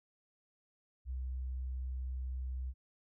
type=tone; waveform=sine; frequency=64 Hz; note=C2; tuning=38 cents flat; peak=-36 dBFS; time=1.05-2.74 s; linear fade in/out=50 ms; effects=none